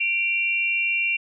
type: tone pair together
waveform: sine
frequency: 2360 / 2753 Hz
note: D7 / F7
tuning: +8 / -25 cents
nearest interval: minor third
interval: 267 cents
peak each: -23 dBFS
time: 0-1.17 s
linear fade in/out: 10 ms
effects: none